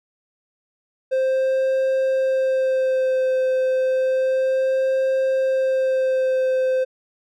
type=tone with vibrato; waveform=triangle; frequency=523.3 Hz; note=C5; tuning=in tune; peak=-15 dBFS; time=1.11-6.85 s; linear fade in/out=20 ms; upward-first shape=sine; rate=0.31 Hz; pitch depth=17 cents each way; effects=none